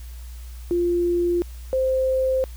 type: tone pair in turn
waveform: sine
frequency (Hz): 348.4 / 522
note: F4 / C5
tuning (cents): -4 / -4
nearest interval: perfect fifth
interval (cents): 700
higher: second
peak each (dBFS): -18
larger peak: neither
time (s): 0.71-1.42 / 1.73-2.44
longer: neither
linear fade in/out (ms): 0
effects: added 60 Hz sine -34 dBFS peak until 2.56 s + white hiss -50 dBFS RMS until 2.56 s